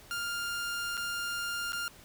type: tone with dropouts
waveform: sawtooth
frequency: 1402 Hz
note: F6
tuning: 6 cents sharp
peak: -29 dBFS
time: 0.11-1.88 s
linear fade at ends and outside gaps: 0 ms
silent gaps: 0.97-0.976 / 1.721-1.731 s
effects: pink hiss -54 dBFS RMS until 2.04 s